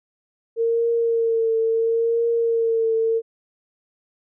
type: tone with vibrato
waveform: sine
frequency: 457.4 Hz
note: A#4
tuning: 33 cents flat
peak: -17 dBFS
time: 0.56-3.22 s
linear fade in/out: 50 ms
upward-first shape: triangle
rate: 0.73 Hz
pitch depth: 34 cents each way
effects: none